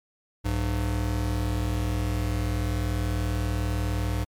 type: tone pair together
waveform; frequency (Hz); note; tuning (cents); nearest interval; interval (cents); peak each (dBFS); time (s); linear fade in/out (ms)
square; 60.5 / 100.81; B1 / G2; -35 / +49; major sixth; 884; -28 / -28; 0.44-4.25; 20
effects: MP3 96 kbps